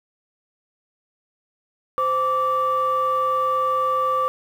sine tone pair together, 518.5 / 1164 Hz, C5 / D6, -16 / -16 cents, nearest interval octave + major second, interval 1400 cents, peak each -23 / -18 dBFS, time 1.98-4.28 s, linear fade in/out 0 ms, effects tanh soft clip ceiling -13 dBFS + 8-bit

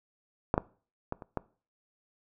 clicks, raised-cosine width 1 ms, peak -10 / -10 / -18 / -28 / -16 dBFS, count 5, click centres 0.541 / 0.579 / 1.124 / 1.222 / 1.373 s, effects noise-tail reverb RT60 0.4 s tail -21 dB re dry

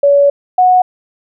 sine tone pair in turn, 567 / 733.5 Hz, C#5 / F#5, +39 / -15 cents, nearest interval major third, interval 446 cents, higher second, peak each -5 dBFS, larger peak neither, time 0.03-0.3 / 0.58-0.82 s, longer first, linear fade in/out 5 ms, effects none

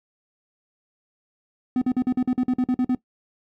triangle tone bursts, 252.5 Hz, B3, 39 cents sharp, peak -16 dBFS, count 12, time 1.76-2.949 s, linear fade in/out 2 ms, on 56 ms, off 47 ms, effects noise-tail reverb RT60 0.1 s tail -18 dB re dry

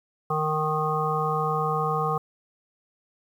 harmonic tone, 154.6 Hz, D#3, 11 cents flat, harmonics 1 / 3 / 5 / 7 / 8, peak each -29 / -29 / -29 / -29 / -29 dBFS, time 0.3-2.18 s, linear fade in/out 5 ms, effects 9-bit

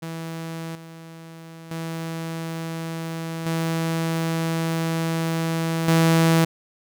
sawtooth tone with level steps, 163.8 Hz, E3, 11 cents flat, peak -26 / -35 / -24 / -18 / -11 dBFS, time 0.02-6.45 s, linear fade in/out 10 ms, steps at 0.75 / 1.71 / 3.46 / 5.88 s, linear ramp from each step 2 ms, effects none

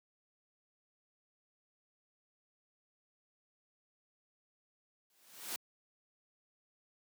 white noise with exponential growth, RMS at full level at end -37 dBFS, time 5.1-5.56 s, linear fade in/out 2 ms, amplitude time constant 100 ms, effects high-pass 200 Hz 12 dB/octave

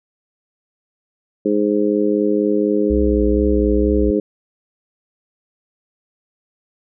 harmonic tone, 104.1 Hz, G#2, 5 cents sharp, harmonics 2 / 3 / 4 / 5, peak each -21 / -18 / -18 / -23 dBFS, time 1.45-4.2 s, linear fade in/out 5 ms
sine tone with vibrato, 63.1 Hz, B1, 38 cents sharp, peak -18 dBFS, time 2.9-4.11 s, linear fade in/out 5 ms, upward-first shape triangle, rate 2.2 Hz, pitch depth 110 cents each way
effects none

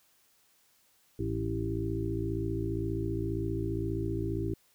harmonic tone with a mistuned harmonic, 55 Hz, A1, in tune, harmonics 1 / 2 / 3 / 5 / 6 / 7, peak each -38 / -34 / -42 / -40 / -35 / -37 dBFS, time 1.19-4.54 s, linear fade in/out 5 ms, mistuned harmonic 7, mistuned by +31 cents, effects white hiss -67 dBFS RMS until 4.74 s

